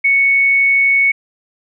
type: tone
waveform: sine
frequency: 2217 Hz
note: C#7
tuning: in tune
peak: -9 dBFS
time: 0.04-1.12 s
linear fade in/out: 10 ms
effects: none